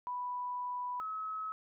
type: tone pair in turn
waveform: sine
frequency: 987.8 / 1284.6 Hz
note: B5 / E6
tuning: 0 / -45 cents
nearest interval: perfect fourth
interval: 455 cents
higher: second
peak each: -35 / -36 dBFS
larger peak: first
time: 0.07-1 / 1-1.52 s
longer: first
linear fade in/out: 0 ms
effects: none